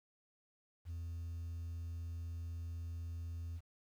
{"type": "tone", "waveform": "sine", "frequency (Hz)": 84, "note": "E2", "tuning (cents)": 33, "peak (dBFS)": -38, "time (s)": [0.85, 3.61], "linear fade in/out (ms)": 50, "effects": ["tanh soft clip ceiling -40 dBFS", "11-bit"]}